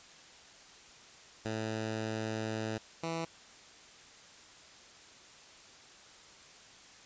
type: tone pair in turn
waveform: 10% pulse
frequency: 110 / 164.81 Hz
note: A2 / E3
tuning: 0 / 0 cents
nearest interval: perfect fifth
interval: 700 cents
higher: second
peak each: -26 dBFS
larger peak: neither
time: 1.45-2.78 / 3.03-3.25 s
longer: first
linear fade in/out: 5 ms
effects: white hiss -55 dBFS RMS until 7.05 s + resampled to 16000 Hz